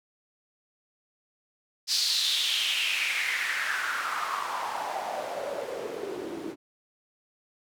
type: noise with band-pass filter sweep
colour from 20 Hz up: white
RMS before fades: -30 dBFS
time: 1.87-6.56 s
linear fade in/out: 50 ms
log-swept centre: 4800 to 300 Hz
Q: 4.5
effects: none